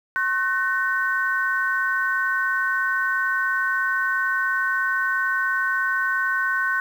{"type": "tone cluster", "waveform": "sine", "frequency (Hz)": [1077, 1514, 1843], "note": ["C6", "F#6", "A#6"], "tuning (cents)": [50, 39, -20], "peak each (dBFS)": [-27, -21, -29], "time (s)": [0.16, 6.8], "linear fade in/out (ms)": 0, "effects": ["8-bit"]}